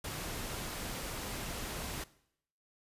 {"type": "noise", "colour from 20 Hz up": "pink", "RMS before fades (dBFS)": -40, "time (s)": [0.04, 2.04], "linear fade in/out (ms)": 5, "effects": ["noise-tail reverb RT60 0.7 s tail -19 dB re dry", "resampled to 32000 Hz"]}